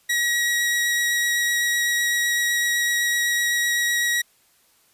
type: tone with vibrato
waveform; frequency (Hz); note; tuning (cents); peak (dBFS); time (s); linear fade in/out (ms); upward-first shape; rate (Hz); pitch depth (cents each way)
sawtooth; 1909; A#6; +41; -16; 0.09-4.22; 10; triangle; 7.9; 9
effects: white hiss -60 dBFS RMS until 4.93 s + resampled to 32000 Hz